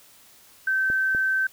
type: tone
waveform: sine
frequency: 1546 Hz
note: G6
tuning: 24 cents flat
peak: -20 dBFS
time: 0.67-1.47 s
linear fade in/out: 5 ms
type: clicks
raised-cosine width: 2 ms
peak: -22 dBFS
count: 2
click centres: 0.901 / 1.149 s
effects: white hiss -53 dBFS RMS until 1.52 s

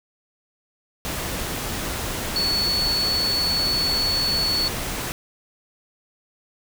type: tone in noise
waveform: sine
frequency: 4425 Hz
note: C#8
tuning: 4 cents flat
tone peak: -20 dBFS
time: 2.36-4.68 s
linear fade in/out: 0 ms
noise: pink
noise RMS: -28 dBFS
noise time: 1.05-5.12 s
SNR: +5 dB
effects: none

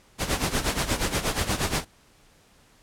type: noise with tremolo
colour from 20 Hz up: pink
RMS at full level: -23 dBFS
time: 0.18-1.85 s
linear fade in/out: 50 ms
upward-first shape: sine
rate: 8.4 Hz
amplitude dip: 75%
effects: pink hiss -58 dBFS RMS until 2.82 s + low-pass 11000 Hz 12 dB/octave

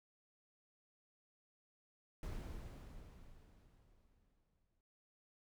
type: noise with exponential decay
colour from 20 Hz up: brown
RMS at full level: -43 dBFS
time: 2.23-4.81 s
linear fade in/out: 1 ms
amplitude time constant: 560 ms
effects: none

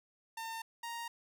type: tone pair in turn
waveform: sawtooth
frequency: 905 / 933.7 Hz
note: A5 / A#5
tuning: +48 / +3 cents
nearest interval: minor second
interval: 55 cents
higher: second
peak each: -36 / -36 dBFS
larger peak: neither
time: 0.37-0.62 / 0.83-1.08 s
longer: neither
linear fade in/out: 5 ms
effects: none

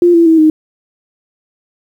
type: tone with pitch steps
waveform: sine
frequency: 349.2 / 336.1 / 323.6 / 311.5 Hz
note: F4 / E4 / E4 / D#4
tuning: 0 / +34 / -32 / +2 cents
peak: -4 dBFS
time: 0.02-0.5 s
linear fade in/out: 2 ms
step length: 120 ms
effects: 7-bit

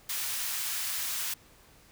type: high-pass noise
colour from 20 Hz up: white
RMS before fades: -33 dBFS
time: 0.09-1.34 s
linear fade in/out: 5 ms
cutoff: 1200 Hz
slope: 12 dB/octave
effects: pink hiss -58 dBFS RMS until 1.91 s

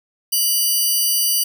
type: tone pair together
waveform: 5% pulse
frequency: 2950 / 4705 Hz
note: F#7 / D8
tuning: -6 / +2 cents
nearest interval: minor sixth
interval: 808 cents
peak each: -11 dBFS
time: 0.32-1.44 s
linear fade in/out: 10 ms
effects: none

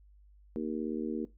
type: harmonic tone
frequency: 77.78 Hz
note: D#2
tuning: in tune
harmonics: 3 / 4 / 5 / 6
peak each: -35 / -37 / -39 / -41 dBFS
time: 0.56-1.25 s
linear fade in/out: 0 ms
effects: noise-tail reverb RT60 0.2 s tail -17 dB re dry + added 50 Hz sine -56 dBFS peak until 1.37 s

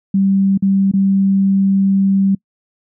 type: tone with dropouts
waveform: sine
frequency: 194.8 Hz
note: G3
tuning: 11 cents flat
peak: -10 dBFS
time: 0.14-2.35 s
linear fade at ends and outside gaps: 5 ms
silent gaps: 0.576-0.623 / 0.915-0.936 s
effects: noise-tail reverb RT60 0.1 s tail -26 dB re dry

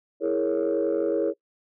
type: chord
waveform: sine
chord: A# half-diminished seventh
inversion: second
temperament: equal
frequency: 329.6 / 415.3 / 466.2 / 554.4 Hz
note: E4 / G#4 / A#4 / C#5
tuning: 0 / 0 / 0 / 0 cents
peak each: -26 dBFS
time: 0.2-1.34 s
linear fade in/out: 50 ms
effects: noise-tail reverb RT60 0.1 s tail -23 dB re dry + tanh soft clip ceiling -16 dBFS

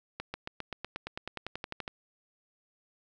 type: accelerating click train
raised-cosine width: 0.3 ms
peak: -20 dBFS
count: 17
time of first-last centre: 0.2-1.879 s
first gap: 140 ms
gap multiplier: 0.96
effects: none

